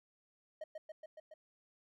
triangle tone with echo, 624 Hz, D#5, 5 cents sharp, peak -39 dBFS, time 0.61-0.64 s, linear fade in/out 5 ms, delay 140 ms, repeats 5, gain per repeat -2 dB, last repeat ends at 1.34 s, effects none

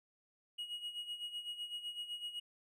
triangle tone with tremolo, 2895 Hz, F#7, 38 cents flat, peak -37 dBFS, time 0.58-2.4 s, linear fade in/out 10 ms, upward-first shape sine, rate 7.9 Hz, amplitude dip 70%, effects none

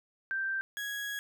sine / 35% pulse tone pair in turn, 1568 / 1661.2 Hz, G6 / G#6, 0 / 0 cents, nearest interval minor second, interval 100 cents, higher second, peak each -30 / -33 dBFS, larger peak first, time 0.31-0.61 / 0.77-1.19 s, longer second, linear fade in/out 0 ms, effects none

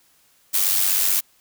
blue noise with amplitude modulation, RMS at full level -17 dBFS, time 0.53-1.21 s, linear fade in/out 20 ms, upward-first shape sine, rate 95.9 Hz, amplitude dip 55%, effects white hiss -59 dBFS RMS until 1.4 s

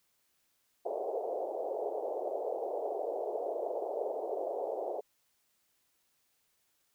pink band-pass noise, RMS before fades -36 dBFS, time 0.85-5.01 s, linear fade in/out 10 ms, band 400 to 740 Hz, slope 48 dB/octave, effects white hiss -75 dBFS RMS until 6.94 s

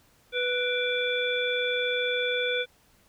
harmonic tone with a mistuned harmonic, 493.9 Hz, B4, in tune, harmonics 1 / 3 / 5 / 7, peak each -28 / -32 / -31 / -31 dBFS, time 0.32-2.66 s, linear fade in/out 50 ms, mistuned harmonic 5, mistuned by -88 cents, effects pink hiss -62 dBFS RMS until 3.08 s

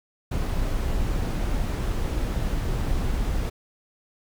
brown noise, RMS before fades -25 dBFS, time 0.31-3.5 s, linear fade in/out 10 ms, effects none

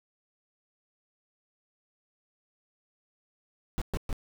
brown noise bursts, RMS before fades -29 dBFS, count 3, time 3.78-4.128 s, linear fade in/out 0 ms, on 36 ms, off 120 ms, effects none

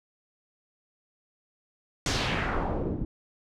pink noise with low-pass filter sweep, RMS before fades -29 dBFS, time 2.06-3.05 s, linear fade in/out 2 ms, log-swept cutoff 6800 to 230 Hz, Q 1.6, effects none

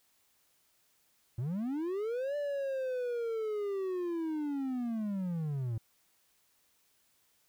triangle linear two-way sweep, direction up then down, 108.3 to 587.3 to 108.3 Hz, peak -30 dBFS, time 1.38-5.78 s, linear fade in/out 5 ms, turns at 2.36 s, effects white hiss -71 dBFS RMS until 7.48 s

